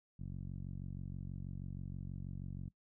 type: tone with low-pass filter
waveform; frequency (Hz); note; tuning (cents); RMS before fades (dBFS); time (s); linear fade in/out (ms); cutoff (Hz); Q
10% pulse; 46.25; F#1; 0; -44; 0.19-2.69; 10; 160; 1.4
effects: noise-tail reverb RT60 0.1 s tail -20 dB re dry